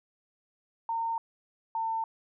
sine tone pair in turn, 914 / 900.4 Hz, A#5 / A5, -34 / +40 cents, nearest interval unison, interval 26 cents, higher first, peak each -28 dBFS, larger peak neither, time 0.89-1.18 / 1.75-2.04 s, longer neither, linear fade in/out 2 ms, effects none

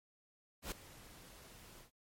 pink noise with ADSR envelope, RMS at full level -40 dBFS, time 0.62-1.91 s, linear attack 97 ms, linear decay 5 ms, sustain -17 dB, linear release 110 ms, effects MP3 64 kbps

